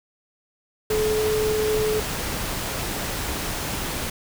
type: tone in noise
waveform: sine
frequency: 430 Hz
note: A4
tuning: 40 cents flat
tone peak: -20 dBFS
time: 0.9-2 s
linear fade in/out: 5 ms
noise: pink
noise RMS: -28 dBFS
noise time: 0.9-4.1 s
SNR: +5 dB
effects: none